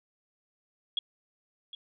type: tone with echo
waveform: sine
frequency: 3322 Hz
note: G#7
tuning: in tune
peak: -26 dBFS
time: 0.97-0.99 s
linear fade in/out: 2 ms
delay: 760 ms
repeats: 1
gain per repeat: -14 dB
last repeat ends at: 1.75 s
effects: none